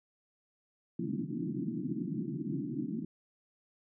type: band-pass noise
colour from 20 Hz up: white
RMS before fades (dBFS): -36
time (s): 0.99-3.05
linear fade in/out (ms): 5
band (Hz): 130 to 340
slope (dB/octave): 96
effects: none